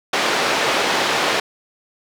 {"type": "band-pass noise", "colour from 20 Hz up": "pink", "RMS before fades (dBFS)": -19, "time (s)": [0.13, 1.4], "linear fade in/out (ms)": 5, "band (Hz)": [420, 4400], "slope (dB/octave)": 12, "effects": []}